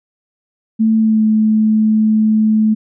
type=tone with pitch glide; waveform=sine; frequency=221.3 to 216.9 Hz; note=A3 to A3; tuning=+10 to -25 cents; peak=-9 dBFS; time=0.79-2.75 s; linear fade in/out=20 ms; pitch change=-35 cents; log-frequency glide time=0.97-1.24 s; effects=none